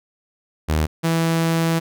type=tone pair in turn; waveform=sawtooth; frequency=77.7 / 164.64 Hz; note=D#2 / E3; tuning=-2 / -2 cents; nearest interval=octave + minor second; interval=1300 cents; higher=second; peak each=-13 dBFS; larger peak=neither; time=0.68-0.87 / 1.03-1.8 s; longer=second; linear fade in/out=20 ms; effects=none